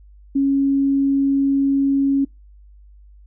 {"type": "tone", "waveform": "sine", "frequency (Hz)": 275.6, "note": "C#4", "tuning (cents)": -10, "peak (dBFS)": -14, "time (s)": [0.35, 2.25], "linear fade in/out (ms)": 10, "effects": ["noise-tail reverb RT60 0.2 s tail -25 dB re dry", "added 50 Hz sine -43 dBFS peak until 3.26 s"]}